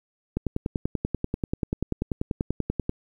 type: click train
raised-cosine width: 3 ms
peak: -12 dBFS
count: 27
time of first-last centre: 0.37-2.894 s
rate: 10.3 Hz
effects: 9-bit